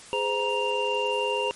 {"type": "tone cluster", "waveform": "sine", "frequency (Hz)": [414.8, 514, 943, 2787], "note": ["G#4", "C5", "A#5", "F7"], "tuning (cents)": [-2, -31, 20, -4], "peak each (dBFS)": -29, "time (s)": [0.13, 1.51], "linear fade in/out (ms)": 0, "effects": ["white hiss -46 dBFS RMS until 1.55 s", "MP3 48 kbps"]}